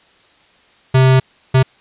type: tone bursts at uneven times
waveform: square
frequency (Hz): 130.9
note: C3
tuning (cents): +1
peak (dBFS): -8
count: 2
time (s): 0.94-1.2 / 1.54-1.63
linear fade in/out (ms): 10
effects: white hiss -51 dBFS RMS until 1.8 s + resampled to 8000 Hz